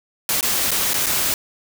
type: noise with dropouts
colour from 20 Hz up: white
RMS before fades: -20 dBFS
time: 0.29-1.34 s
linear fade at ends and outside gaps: 1 ms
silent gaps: 0.41-0.428 / 0.708-0.715 / 0.934-0.941 / 1.06-1.066 s
effects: none